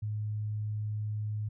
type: tone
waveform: sine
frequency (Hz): 106.2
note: G#2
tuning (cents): +39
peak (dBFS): -31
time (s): 0.02-1.49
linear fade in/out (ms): 10
effects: none